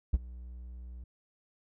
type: tone with ADSR envelope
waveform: triangle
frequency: 61 Hz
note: B1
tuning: 21 cents flat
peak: -17 dBFS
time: 0.13-1.04 s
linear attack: 12 ms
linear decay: 29 ms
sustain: -23 dB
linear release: 5 ms
effects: none